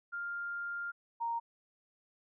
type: tone pair in turn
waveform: sine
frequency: 1400 / 930.1 Hz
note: F6 / A#5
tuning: +4 / -4 cents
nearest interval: perfect fifth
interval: 708 cents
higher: first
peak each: -36 / -32 dBFS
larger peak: second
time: 0.12-0.92 / 1.2-1.4 s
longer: first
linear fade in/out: 20 ms
effects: none